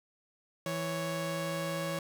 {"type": "tone pair together", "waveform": "sawtooth", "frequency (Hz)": [164.81, 554.4], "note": ["E3", "C#5"], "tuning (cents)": [0, 0], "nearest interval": "octave + major sixth", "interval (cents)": 2100, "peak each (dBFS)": [-32, -31], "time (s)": [0.66, 1.99], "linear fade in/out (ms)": 2, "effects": []}